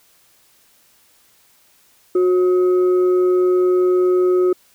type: tone with frequency modulation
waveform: sine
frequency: 364 Hz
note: F#4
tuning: 28 cents flat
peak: -12 dBFS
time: 2.15-4.53 s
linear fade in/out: 5 ms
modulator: 905 Hz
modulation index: 0.25
effects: white hiss -55 dBFS RMS until 4.74 s